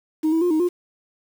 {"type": "tone with pitch steps", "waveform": "sine", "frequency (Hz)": [312.8, 324.5, 354.3, 313.2, 354.5], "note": ["D#4", "E4", "F4", "D#4", "F4"], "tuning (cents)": [9, -27, 25, 11, 26], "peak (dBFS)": -14, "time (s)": [0.23, 0.69], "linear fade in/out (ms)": 20, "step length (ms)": 92, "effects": ["tanh soft clip ceiling -15 dBFS", "7-bit"]}